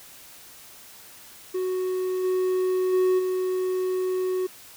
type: tone with level steps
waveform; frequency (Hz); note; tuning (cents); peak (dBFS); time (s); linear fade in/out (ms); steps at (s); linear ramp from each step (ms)
triangle; 370; F#4; 0; -22 / -19 / -16 / -21; 1.54-4.47; 10; 2.23 / 2.92 / 3.18; 20
effects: white hiss -47 dBFS RMS until 4.76 s